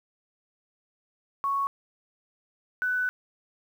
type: tone pair in turn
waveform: sine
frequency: 1108.7 / 1495.4 Hz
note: C#6 / F#6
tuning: 0 / +18 cents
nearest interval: perfect fourth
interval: 518 cents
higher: second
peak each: -24 dBFS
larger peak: neither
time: 1.44-1.67 / 2.82-3.09 s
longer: second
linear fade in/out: 0 ms
effects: 9-bit